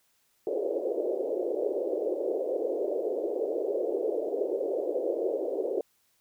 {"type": "band-pass noise", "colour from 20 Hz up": "white", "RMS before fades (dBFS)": -30, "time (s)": [0.47, 5.81], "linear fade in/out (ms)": 2, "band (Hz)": [350, 560], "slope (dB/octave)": 48, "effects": ["white hiss -70 dBFS RMS until 6.2 s"]}